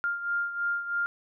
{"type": "beating tone pair", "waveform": "sine", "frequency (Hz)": [1400, 1403.1], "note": ["F6", "F6"], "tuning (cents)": [4, 8], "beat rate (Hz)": 3.1, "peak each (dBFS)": [-28, -34], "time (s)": [0.04, 1.06], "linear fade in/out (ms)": 0, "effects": []}